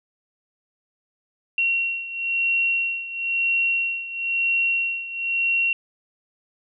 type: beating tone pair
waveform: sine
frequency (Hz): 2737 / 2738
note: F7 / F7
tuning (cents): -36 / -35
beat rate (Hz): 1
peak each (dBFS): -22 / -26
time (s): 1.58-5.73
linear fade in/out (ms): 2
effects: none